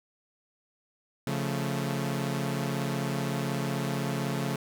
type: chord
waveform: sawtooth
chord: Db augmented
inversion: none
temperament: equal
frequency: 138.59 / 174.61 / 220 Hz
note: Db3 / F3 / A3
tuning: 0 / 0 / 0 cents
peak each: -27 / -31 / -30 dBFS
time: 1.27-4.56 s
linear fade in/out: 2 ms
effects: none